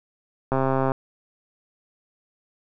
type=click train; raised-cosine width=1 ms; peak=-9 dBFS; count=54; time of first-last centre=0.52-0.918 s; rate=133 Hz; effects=none